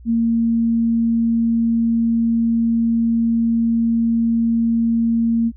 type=tone; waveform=sine; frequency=230 Hz; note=A#3; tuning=23 cents flat; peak=-14 dBFS; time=0.05-5.52 s; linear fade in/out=50 ms; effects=added 60 Hz sine -38 dBFS peak until 5.56 s